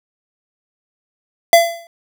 square tone with exponential decay, 677 Hz, E5, 46 cents sharp, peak -3 dBFS, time 1.53-1.87 s, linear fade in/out 1 ms, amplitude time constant 73 ms, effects none

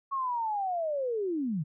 sine linear sweep, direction down, 1108.7 to 138.59 Hz, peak -28 dBFS, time 0.11-1.64 s, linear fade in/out 20 ms, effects none

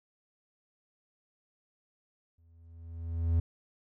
triangle tone with exponential growth, 83.2 Hz, E2, 17 cents sharp, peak -20 dBFS, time 2.38-3.4 s, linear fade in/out 5 ms, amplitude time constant 220 ms, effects none

